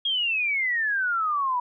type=exponential sweep; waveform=sine; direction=down; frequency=3296 to 963 Hz; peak=-22 dBFS; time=0.05-1.6 s; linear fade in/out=5 ms; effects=none